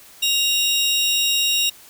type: tone pair together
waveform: 35% pulse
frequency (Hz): 2794 / 3790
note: F7 / A#7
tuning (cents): 0 / +28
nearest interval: perfect fourth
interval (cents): 528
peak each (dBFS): -18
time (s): 0.22-1.7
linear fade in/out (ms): 10
effects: white hiss -46 dBFS RMS until 1.89 s